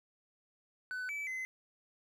triangle tone with pitch steps, 1502 / 2305 / 2047 Hz, F#6 / D7 / C7, +26 / -33 / -38 cents, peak -35 dBFS, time 0.91-1.45 s, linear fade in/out 0 ms, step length 180 ms, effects none

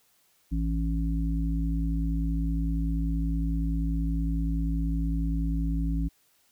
harmonic tone, 55.3 Hz, A1, 9 cents sharp, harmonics 1 / 3 / 5, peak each -26 / -31 / -33 dBFS, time 0.51-6.09 s, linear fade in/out 20 ms, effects white hiss -66 dBFS RMS until 6.51 s

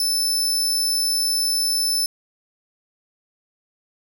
sawtooth tone, 5274 Hz, E8, in tune, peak -16 dBFS, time 0-2.06 s, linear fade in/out 2 ms, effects none

